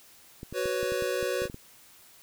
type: clicks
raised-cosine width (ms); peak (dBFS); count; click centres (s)
3; -26; 11; 0.431 / 0.526 / 0.657 / 0.83 / 0.921 / 1.023 / 1.228 / 1.42 / 1.455 / 1.499 / 1.544
type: chord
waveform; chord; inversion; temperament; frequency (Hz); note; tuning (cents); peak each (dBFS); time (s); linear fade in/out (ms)
square; F# suspended fourth; none; equal with one note detuned; 372.4 / 493.9 / 554.4; F#4 / B4 / C#5; +11 / 0 / 0; -33 / -32 / -33; 0.53-1.49; 50
effects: white hiss -55 dBFS RMS until 2.22 s